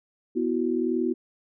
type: chord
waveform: sine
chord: B suspended fourth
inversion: none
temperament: equal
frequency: 246.9 / 329.6 / 370 Hz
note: B3 / E4 / F#4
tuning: 0 / 0 / 0 cents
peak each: -27 dBFS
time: 0.35-1.14 s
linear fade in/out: 20 ms
effects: none